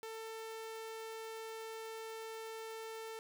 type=tone; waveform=sawtooth; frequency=445.9 Hz; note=A4; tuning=23 cents sharp; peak=-40 dBFS; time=0.03-3.19 s; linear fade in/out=0 ms; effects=none